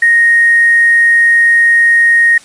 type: tone with hard clipping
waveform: triangle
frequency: 1864.7 Hz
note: A#6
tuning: in tune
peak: -5 dBFS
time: 0.02-2.38 s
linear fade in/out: 5 ms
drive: 3 dB
effects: white hiss -39 dBFS RMS until 2.44 s + resampled to 22050 Hz